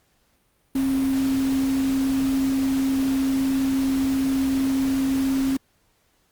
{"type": "tone in noise", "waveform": "sine", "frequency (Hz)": 267.8, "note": "C4", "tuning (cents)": 40, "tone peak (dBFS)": -19, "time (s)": [0.75, 5.57], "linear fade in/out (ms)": 5, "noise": "pink", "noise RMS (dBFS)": -35, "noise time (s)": [0.75, 5.57], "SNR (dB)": 13, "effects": ["pink hiss -65 dBFS RMS until 6.31 s", "Opus 48 kbps"]}